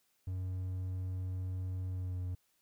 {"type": "tone with pitch glide", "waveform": "triangle", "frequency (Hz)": [92.5, 90.6], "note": ["F#2", "F#2"], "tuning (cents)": [0, -36], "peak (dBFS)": -33, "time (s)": [0.27, 2.35], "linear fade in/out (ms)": 5, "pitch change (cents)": -36, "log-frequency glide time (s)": [1.91, 2.2], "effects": ["white hiss -75 dBFS RMS until 2.61 s"]}